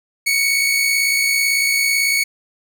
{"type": "tone pair together", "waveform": "sawtooth", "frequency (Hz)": [2217, 2275], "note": ["C#7", "C#7"], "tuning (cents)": [0, 44], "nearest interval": "unison", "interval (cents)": 44, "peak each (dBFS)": [-12, -20], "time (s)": [0.26, 2.24], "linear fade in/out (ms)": 10, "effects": []}